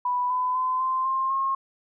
sine tone with pitch steps, 987.8 / 1005.1 / 1022.6 / 1040.5 / 1058.7 / 1077.2 Hz, B5 / B5 / C6 / C6 / C6 / C#6, 0 / +30 / -40 / -10 / +20 / -50 cents, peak -22 dBFS, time 0.05-1.55 s, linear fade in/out 5 ms, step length 250 ms, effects none

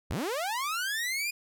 sawtooth linear sweep, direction up, 41.2 to 2465 Hz, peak -26 dBFS, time 0.1-1.31 s, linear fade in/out 10 ms, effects none

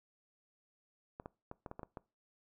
clicks, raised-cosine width 1 ms, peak -30 dBFS, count 8, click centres 1.199 / 1.259 / 1.514 / 1.662 / 1.714 / 1.794 / 1.832 / 1.972 s, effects noise-tail reverb RT60 0.3 s tail -22 dB re dry

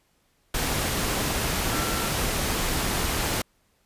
sine tone in noise, 1351 Hz, E6, 42 cents sharp, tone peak -34 dBFS, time 1.71-2.08 s, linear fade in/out 5 ms, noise pink, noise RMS -26 dBFS, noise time 0.54-3.42 s, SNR -11 dB, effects pink hiss -67 dBFS RMS until 3.85 s + resampled to 32000 Hz

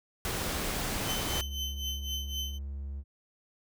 pink noise, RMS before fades -33 dBFS, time 0.25-1.41 s, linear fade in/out 0 ms
35% pulse tone with tremolo, 3061 Hz, G7, 42 cents flat, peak -30 dBFS, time 1.05-2.59 s, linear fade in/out 50 ms, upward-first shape triangle, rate 3.9 Hz, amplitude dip 85%
triangle tone, 69.5 Hz, C#2, 5 cents sharp, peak -33 dBFS, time 1.25-3.04 s, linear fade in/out 50 ms
effects none

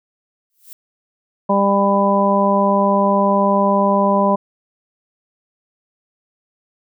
violet noise with exponential growth, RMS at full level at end -34 dBFS, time 0.5-0.73 s, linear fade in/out 0 ms, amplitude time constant 48 ms
harmonic tone, 199.1 Hz, G3, 27 cents sharp, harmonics 1 / 2 / 3 / 4 / 5, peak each -17 / -23 / -17 / -23 / -17 dBFS, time 1.49-4.36 s, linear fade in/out 10 ms
effects none

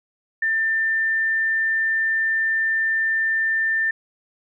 sine tone, 1790 Hz, A6, 29 cents sharp, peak -18 dBFS, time 0.42-3.91 s, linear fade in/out 5 ms, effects none

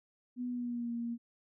sine tone with pitch glide, 246.9 to 234.9 Hz, B3 to A#3, 0 to +13 cents, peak -34 dBFS, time 0.36-1.18 s, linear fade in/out 50 ms, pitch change -87 cents, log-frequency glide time 0.48-0.92 s, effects none

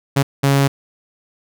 sawtooth tone bursts at uneven times, 138.7 Hz, C#3, 1 cent sharp, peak -8 dBFS, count 2, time 0.16-0.23 / 0.43-0.68 s, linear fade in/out 10 ms, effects none

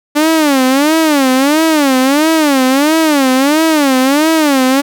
sawtooth tone with vibrato, 288.4 Hz, D4, 31 cents flat, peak -4 dBFS, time 0.15-4.82 s, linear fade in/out 20 ms, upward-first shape sine, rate 1.5 Hz, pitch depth 200 cents each way, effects none

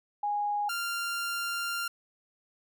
sine / sawtooth tone pair in turn, 825 / 1391 Hz, G#5 / F6, -12 / -7 cents, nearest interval major sixth, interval 905 cents, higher second, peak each -27 dBFS, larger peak neither, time 0.23-0.69 / 0.69-1.88 s, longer second, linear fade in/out 5 ms, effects none

